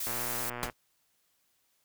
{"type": "noise", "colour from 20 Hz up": "blue", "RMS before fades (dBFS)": -35, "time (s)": [0, 0.5], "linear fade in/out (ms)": 5}
{"type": "click train", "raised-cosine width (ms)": 0.5, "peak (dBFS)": -23, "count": 77, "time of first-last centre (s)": [0.07, 0.698], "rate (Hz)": 121}
{"type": "noise with exponential decay", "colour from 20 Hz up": "pink", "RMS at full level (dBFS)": -28, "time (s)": [0.63, 0.73], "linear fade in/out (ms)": 0, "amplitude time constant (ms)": 21}
{"effects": ["white hiss -73 dBFS RMS until 1.84 s"]}